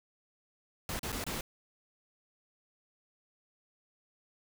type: noise with dropouts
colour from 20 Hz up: pink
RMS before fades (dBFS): -37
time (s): 0.89-1.41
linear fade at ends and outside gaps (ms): 2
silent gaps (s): 0.993-1.031 / 1.12-1.126 / 1.241-1.265
effects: none